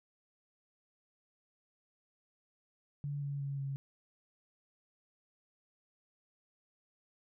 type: tone with pitch steps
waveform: sine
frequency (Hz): 143.6 / 141.54 / 139.51 / 137.51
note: D3 / C#3 / C#3 / C#3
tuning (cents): -39 / +36 / +11 / -14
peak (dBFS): -35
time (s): 3.04-3.76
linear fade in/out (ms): 0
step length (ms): 180
effects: none